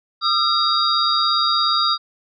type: tone cluster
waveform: sine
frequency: 1212 / 1349 / 3770 / 4762 Hz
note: D#6 / E6 / A#7 / D8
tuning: -46 / +40 / +19 / +23 cents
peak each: -21 dBFS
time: 0.21-1.98 s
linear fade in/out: 50 ms
effects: none